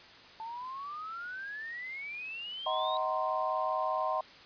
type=exponential sweep; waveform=sine; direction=up; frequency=880 to 3841 Hz; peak=-38 dBFS; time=0.4-2.97 s; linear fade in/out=0 ms
type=chord; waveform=sine; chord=C half-diminished seventh; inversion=first; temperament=just; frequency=627.9 / 753.5 / 941.9 / 1046.5 Hz; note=Eb5 / Gb5 / Bb5 / C6; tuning=+16 / +31 / +18 / 0 cents; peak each=-34 / -35 / -37 / -33 dBFS; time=2.66-4.21 s; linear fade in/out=5 ms
effects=white hiss -53 dBFS RMS until 4.45 s + resampled to 11025 Hz